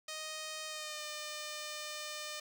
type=tone with pitch glide; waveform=5% pulse; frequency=622.3 to 603.2 Hz; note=D#5 to D5; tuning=0 to +46 cents; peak=-29 dBFS; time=0.08-2.4 s; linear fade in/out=5 ms; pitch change=-54 cents; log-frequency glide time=0.67-1.04 s; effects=none